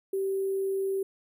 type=tone with sample-and-hold; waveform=sine; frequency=387.9 Hz; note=G4; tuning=18 cents flat; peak=-26 dBFS; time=0.13-1.03 s; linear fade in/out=5 ms; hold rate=11025 Hz; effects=none